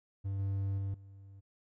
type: tone with level steps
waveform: triangle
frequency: 98 Hz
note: G2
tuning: in tune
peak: -31 / -29 / -31 / -48 dBFS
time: 0.24-1.41 s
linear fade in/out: 20 ms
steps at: 0.39 / 0.78 / 0.94 s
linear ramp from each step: 2 ms
effects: none